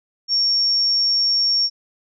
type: tone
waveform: sine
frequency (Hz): 5510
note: F8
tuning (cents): -24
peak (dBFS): -15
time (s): 0.28-1.7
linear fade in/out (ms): 50
effects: none